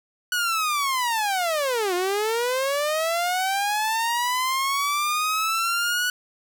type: linear two-way sweep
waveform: sawtooth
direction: down then up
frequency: 1480 to 349.2 to 1480 Hz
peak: -18 dBFS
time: 0.32-6.1 s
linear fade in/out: 2 ms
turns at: 1.94 s
effects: none